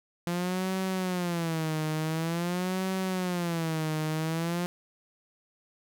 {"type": "tone with vibrato", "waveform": "sawtooth", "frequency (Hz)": 171.4, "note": "F3", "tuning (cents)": -32, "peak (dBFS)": -24, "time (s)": [0.27, 4.66], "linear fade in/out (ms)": 0, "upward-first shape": "sine", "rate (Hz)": 0.47, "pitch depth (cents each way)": 170, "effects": []}